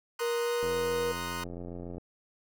sawtooth chord, C half-diminished seventh, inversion third, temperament equal, 932.3 / 1046.5 / 1244.5 / 1480 Hz, Bb5 / C6 / Eb6 / Gb6, 0 / 0 / 0 / 0 cents, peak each -37 dBFS, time 0.19-1.44 s, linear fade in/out 5 ms
sine tone with pitch glide, 471.7 to 477.2 Hz, A#4 to A#4, +20 to +41 cents, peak -28 dBFS, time 0.2-1.13 s, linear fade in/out 20 ms, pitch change +21 cents, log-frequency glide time 0.4-0.53 s
click train, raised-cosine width 2 ms, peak -28 dBFS, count 119, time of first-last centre 0.63-1.982 s, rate 87.3 Hz
effects none

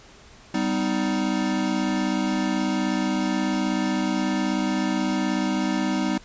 square chord, G augmented, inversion none, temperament equal with one note detuned, 196 / 252.3 / 311.1 Hz, G3 / B3 / D#4, 0 / +37 / 0 cents, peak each -27 dBFS, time 0.54-6.18 s, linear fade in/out 5 ms, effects pink hiss -49 dBFS RMS until 6.24 s + resampled to 16000 Hz

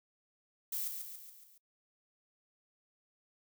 violet noise with echo, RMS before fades -37 dBFS, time 0.72-0.88 s, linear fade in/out 5 ms, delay 140 ms, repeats 5, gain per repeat -5 dB, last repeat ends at 1.58 s, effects noise-tail reverb RT60 0.1 s tail -23 dB re dry

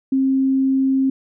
sine tone, 266.8 Hz, C4, 34 cents sharp, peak -14 dBFS, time 0.12-1.1 s, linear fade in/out 5 ms, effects none

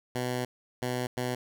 10% pulse tone bursts at uneven times, 125 Hz, B2, 21 cents sharp, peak -21 dBFS, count 3, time 0.15-0.45 / 0.82-1.07 / 1.17-1.35 s, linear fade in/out 5 ms, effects none

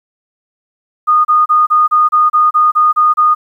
sine tone bursts, 1229 Hz, D#6, 22 cents flat, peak -6 dBFS, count 11, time 1.07-3.35 s, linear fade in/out 20 ms, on 180 ms, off 30 ms, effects 8-bit

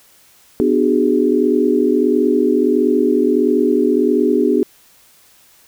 sine chord, G# half-diminished seventh, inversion first, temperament just, 249.2 / 299 / 373.8 / 415.3 Hz, B3 / D4 / F#4 / G#4, +16 / +31 / +18 / 0 cents, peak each -17 dBFS, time 0.6-4.63 s, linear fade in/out 0 ms, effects white hiss -50 dBFS RMS until 5.67 s

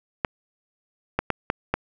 clicks, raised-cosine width 0.5 ms, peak -6 dBFS, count 5, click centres 0.248 / 1.19 / 1.303 / 1.501 / 1.74 s, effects none

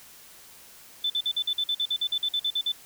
sine tone bursts, 3520 Hz, A7, in tune, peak -23 dBFS, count 16, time 1.04-2.72 s, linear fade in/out 5 ms, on 60 ms, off 48 ms, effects white hiss -50 dBFS RMS until 2.85 s

